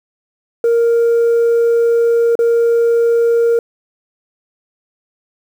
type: tone with dropouts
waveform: sine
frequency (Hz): 466.2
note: A#4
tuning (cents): 0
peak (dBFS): -7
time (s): 0.64-3.59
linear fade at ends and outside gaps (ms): 2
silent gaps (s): 2.354-2.39
effects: tanh soft clip ceiling -8 dBFS + 7-bit